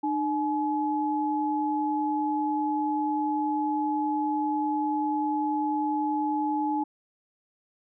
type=tone pair together; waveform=sine; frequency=301.7 / 850 Hz; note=D4 / G#5; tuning=+47 / +40 cents; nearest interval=octave + tritone; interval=1793 cents; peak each=-27 dBFS; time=0.03-6.84 s; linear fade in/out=10 ms; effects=none